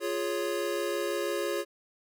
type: chord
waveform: square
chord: Db major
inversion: first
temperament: equal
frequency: 349.2 / 415.3 / 554.4 Hz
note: F4 / Ab4 / Db5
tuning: 0 / 0 / 0 cents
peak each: -34 dBFS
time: 0-1.65 s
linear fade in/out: 50 ms
effects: none